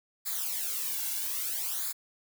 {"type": "noise with flanger", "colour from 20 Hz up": "blue", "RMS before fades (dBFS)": -33, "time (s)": [0.25, 1.93], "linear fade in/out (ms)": 20, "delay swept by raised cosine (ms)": [0.34, 1.64], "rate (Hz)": 0.61, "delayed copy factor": -0.9, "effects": []}